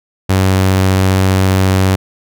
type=tone; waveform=sawtooth; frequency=94.8 Hz; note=F#2; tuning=43 cents sharp; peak=-5 dBFS; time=0.29-1.96 s; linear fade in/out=10 ms; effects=none